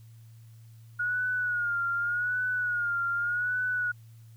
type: tone with vibrato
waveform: sine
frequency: 1441 Hz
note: F#6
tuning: 46 cents flat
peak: -26 dBFS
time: 0.99-3.92 s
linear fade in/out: 10 ms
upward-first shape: sine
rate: 0.85 Hz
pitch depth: 64 cents each way
effects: added 113 Hz sine -48 dBFS peak until 4.36 s + white hiss -66 dBFS RMS until 4.36 s